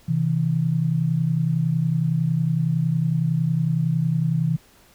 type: tone pair together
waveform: sine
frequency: 131.71 / 162.6 Hz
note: C3 / E3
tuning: +12 / -23 cents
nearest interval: major third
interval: 365 cents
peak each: -23 / -20 dBFS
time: 0.08-4.57 s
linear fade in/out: 10 ms
effects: pink hiss -54 dBFS RMS until 4.94 s